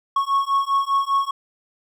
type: beating tone pair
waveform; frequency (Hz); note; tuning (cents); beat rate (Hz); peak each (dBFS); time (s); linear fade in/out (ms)
triangle; 1100 / 1105; C#6 / C#6; -14 / -6; 5; -19; 0.16-1.31; 5
effects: none